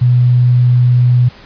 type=tone; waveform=sine; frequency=123.47 Hz; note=B2; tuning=in tune; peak=-6 dBFS; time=0.01-1.29 s; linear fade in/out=10 ms; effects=pink hiss -38 dBFS RMS until 1.45 s + resampled to 11025 Hz